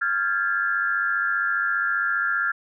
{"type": "tone cluster", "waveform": "sine", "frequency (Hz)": [1387, 1624, 1719], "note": ["F6", "G#6", "A6"], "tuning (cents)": [-12, -39, -41], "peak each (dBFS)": [-23, -26, -28], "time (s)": [0.01, 2.52], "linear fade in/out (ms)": 10, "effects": []}